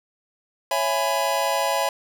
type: chord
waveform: square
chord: C# minor seventh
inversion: none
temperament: just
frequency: 554.4 / 665.2 / 831.5 / 997.9 Hz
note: C#5 / E5 / G#5 / B5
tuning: 0 / +16 / +2 / +18 cents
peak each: -27 dBFS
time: 0.71-1.89 s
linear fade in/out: 2 ms
effects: none